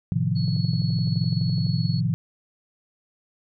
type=chord; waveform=sine; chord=F dominant seventh; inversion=first; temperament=equal; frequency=110 / 130.81 / 155.56 / 174.61 Hz; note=A2 / C3 / Eb3 / F3; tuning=0 / 0 / 0 / 0 cents; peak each=-26 dBFS; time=0.12-2.14 s; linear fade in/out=0 ms
type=tone; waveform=sine; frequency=4374 Hz; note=C#8; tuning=24 cents flat; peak=-35 dBFS; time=0.35-2.01 s; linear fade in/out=20 ms
type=click train; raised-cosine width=2 ms; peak=-32 dBFS; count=15; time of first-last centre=0.48-1.666 s; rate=11.8 Hz
effects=none